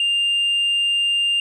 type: tone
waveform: sine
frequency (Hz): 2800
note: F7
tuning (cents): +4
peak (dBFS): -14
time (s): 0-1.4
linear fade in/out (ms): 2
effects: tanh soft clip ceiling -15 dBFS